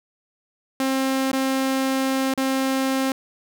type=tone with dropouts; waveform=sawtooth; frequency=266 Hz; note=C4; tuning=29 cents sharp; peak=-16 dBFS; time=0.8-3.12 s; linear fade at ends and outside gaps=2 ms; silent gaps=1.317-1.331 / 2.339-2.376 s; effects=none